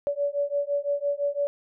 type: beating tone pair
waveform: sine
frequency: 569 / 574.9 Hz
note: C#5 / D5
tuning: +45 / -37 cents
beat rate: 5.9 Hz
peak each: -27 / -27 dBFS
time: 0.07-1.47 s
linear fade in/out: 0 ms
effects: none